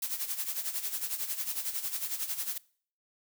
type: noise with tremolo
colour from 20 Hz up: blue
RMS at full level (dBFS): -32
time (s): 0.02-2.58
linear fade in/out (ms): 5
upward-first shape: sine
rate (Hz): 11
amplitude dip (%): 70
effects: noise-tail reverb RT60 0.5 s tail -22 dB re dry